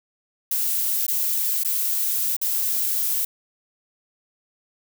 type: noise with dropouts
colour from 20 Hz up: violet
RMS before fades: -23 dBFS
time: 0.51-3.25 s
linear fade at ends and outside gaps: 5 ms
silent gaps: 1.066-1.08 / 1.636-1.647 / 2.366-2.414 s
effects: none